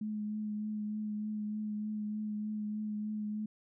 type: tone with vibrato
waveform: sine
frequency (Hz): 212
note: G#3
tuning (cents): +36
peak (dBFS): -34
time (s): 0.01-3.46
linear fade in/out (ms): 5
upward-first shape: triangle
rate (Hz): 3.3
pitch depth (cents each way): 20
effects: none